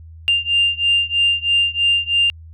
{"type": "beating tone pair", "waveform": "sine", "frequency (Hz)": [2794, 2797.1], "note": ["F7", "F7"], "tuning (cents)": [0, 2], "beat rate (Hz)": 3.1, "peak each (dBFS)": [-16, -17], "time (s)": [0.28, 2.3], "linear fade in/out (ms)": 0, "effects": ["tanh soft clip ceiling -7 dBFS", "added 81 Hz sine -36 dBFS peak until 2.53 s"]}